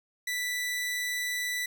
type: tone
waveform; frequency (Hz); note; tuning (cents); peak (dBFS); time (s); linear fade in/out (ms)
sawtooth; 1975.5; B6; 0; -26; 0.27-1.66; 5
effects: none